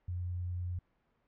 sine tone, 89 Hz, F2, 33 cents sharp, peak -34 dBFS, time 0.08-0.79 s, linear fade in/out 5 ms, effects pink hiss -75 dBFS RMS until 1.27 s + low-pass 2000 Hz 12 dB/octave

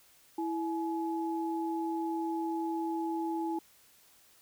sine tone pair together, 329.6 / 848 Hz, E4 / G#5, 0 / +36 cents, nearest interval octave + major third, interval 1636 cents, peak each -32 / -36 dBFS, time 0.38-3.59 s, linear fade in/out 5 ms, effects white hiss -62 dBFS RMS until 4.41 s

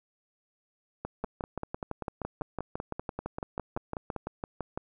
two click trains, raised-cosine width 1 ms, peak -19 / -20 dBFS, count 22 / 17, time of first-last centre 1.24-4.775 / 1.05-4.163 s, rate 5.94 / 5.14 Hz, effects none

